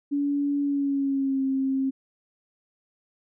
sine tone with pitch glide, 285 to 267.5 Hz, C#4 to C4, +48 to +38 cents, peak -22 dBFS, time 0.11-1.91 s, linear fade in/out 20 ms, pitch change -110 cents, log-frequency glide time 0.62-1.43 s, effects none

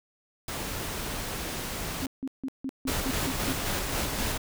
pink noise, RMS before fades -34 dBFS, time 0.48-2.06 s, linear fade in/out 2 ms
sine tone bursts, 265.8 Hz, C4, 27 cents sharp, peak -29 dBFS, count 8, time 2.02-3.524 s, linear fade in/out 0 ms, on 48 ms, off 160 ms
pink noise with tremolo, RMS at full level -29 dBFS, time 2.87-4.38 s, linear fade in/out 10 ms, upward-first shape square, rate 3.8 Hz, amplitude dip 25%
effects none

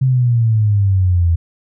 sine exponential sweep, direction down, 133.3 to 82.5 Hz, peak -10 dBFS, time 0.01-1.36 s, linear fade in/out 10 ms, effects none

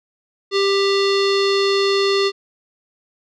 square tone with low-pass filter, 395 Hz, G4, 13 cents sharp, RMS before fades -17 dBFS, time 0.51-2.32 s, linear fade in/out 50 ms, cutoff 4300 Hz, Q 4, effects none

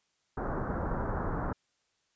pink low-pass noise, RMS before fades -33 dBFS, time 0.37-1.53 s, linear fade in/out 5 ms, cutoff 1500 Hz, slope 48 dB/octave, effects white hiss -75 dBFS RMS until 2.15 s + resampled to 16000 Hz

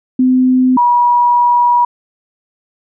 sine tone pair in turn, 255.7 / 965.4 Hz, C4 / B5, -40 / -40 cents, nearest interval octave + major seventh, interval 2300 cents, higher second, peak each -7 dBFS, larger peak neither, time 0.19-0.77 / 0.77-1.85 s, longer second, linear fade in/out 5 ms, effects none

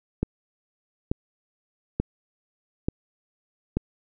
click train, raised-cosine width 3 ms, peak -10 dBFS, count 5, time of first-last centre 0.23-3.77 s, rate 1.13 Hz, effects none

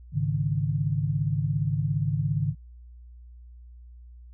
sine chord, Ab suspended fourth, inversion none, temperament just, 103.83 / 138.43 / 155.74 Hz, Ab2 / Db3 / Eb3, 0 / -2 / +2 cents, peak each -29 / -27 / -27 dBFS, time 0.12-2.55 s, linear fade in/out 50 ms, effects added 60 Hz sine -44 dBFS peak until 4.33 s

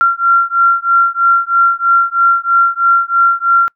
sine beating tone pair, 1372 / 1375.1 Hz, F6 / F6, -31 / -27 cents, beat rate 3.1 Hz, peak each -11 dBFS, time 0.01-3.68 s, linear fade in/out 0 ms, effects noise-tail reverb RT60 0.1 s tail -26 dB re dry

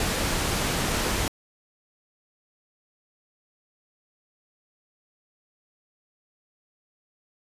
pink low-pass noise, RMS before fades -26 dBFS, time 0-1.28 s, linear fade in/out 2 ms, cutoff 11000 Hz, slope 12 dB/octave, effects resampled to 32000 Hz

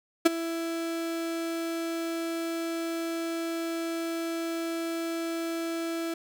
35% pulse tone with ADSR envelope, 331.6 Hz, E4, 10 cents sharp, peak -12 dBFS, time 0.25-6.14 s, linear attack 12 ms, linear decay 19 ms, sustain -16 dB, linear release 4 ms, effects none

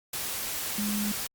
sine tone in noise, 207.7 Hz, G#3, in tune, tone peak -28 dBFS, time 0.78-1.12 s, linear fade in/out 5 ms, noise white, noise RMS -33 dBFS, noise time 0.13-1.27 s, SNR +2 dB, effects Opus 48 kbps

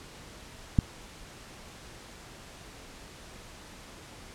click, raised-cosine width 5 ms, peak -8 dBFS, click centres 0.788 s, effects pink hiss -48 dBFS RMS until 4.34 s + low-pass 9000 Hz 12 dB/octave

